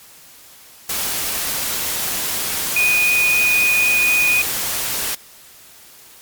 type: tone in noise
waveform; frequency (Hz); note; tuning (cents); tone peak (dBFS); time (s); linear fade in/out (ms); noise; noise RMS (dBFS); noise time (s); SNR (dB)
sine; 2474; D#7; -10; -13; 2.76-4.42; 5; white; -22; 0.89-5.15; +6
effects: white hiss -44 dBFS RMS until 6.21 s + MP3 96 kbps